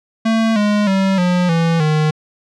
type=tone with pitch steps; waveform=square; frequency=224.1 / 207.9 / 192.85 / 178.9 / 165.96 / 153.95 Hz; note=A3 / G#3 / G3 / F3 / E3 / D#3; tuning=+32 / +2 / -28 / +42 / +12 / -18 cents; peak=-13 dBFS; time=0.25-2.11 s; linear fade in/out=10 ms; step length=310 ms; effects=low-pass 5000 Hz 12 dB/octave